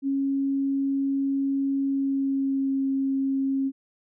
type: tone with pitch glide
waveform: sine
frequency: 274.3 to 270.4 Hz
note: C#4 to C#4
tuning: -18 to -43 cents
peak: -22 dBFS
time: 0.02-3.72 s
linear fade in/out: 50 ms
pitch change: -25 cents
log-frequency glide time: 1.84-2.79 s
effects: none